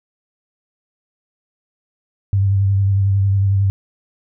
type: tone with vibrato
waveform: sine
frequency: 98.3 Hz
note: G2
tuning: 5 cents sharp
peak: -12 dBFS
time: 2.33-3.7 s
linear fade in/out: 0 ms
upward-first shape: sine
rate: 11 Hz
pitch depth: 29 cents each way
effects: none